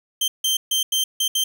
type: tone bursts at uneven times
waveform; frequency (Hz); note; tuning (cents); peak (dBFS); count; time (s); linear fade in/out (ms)
sawtooth; 3136; G7; 0; -15; 6; 0.21-0.28 / 0.44-0.57 / 0.71-0.83 / 0.92-1.04 / 1.2-1.28 / 1.35-1.44; 5
effects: none